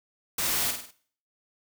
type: noise with echo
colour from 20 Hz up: white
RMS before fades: -28 dBFS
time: 0.38-0.71 s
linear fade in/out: 5 ms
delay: 50 ms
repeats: 4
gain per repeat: -6 dB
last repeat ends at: 0.91 s
effects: noise-tail reverb RT60 0.5 s tail -17 dB re dry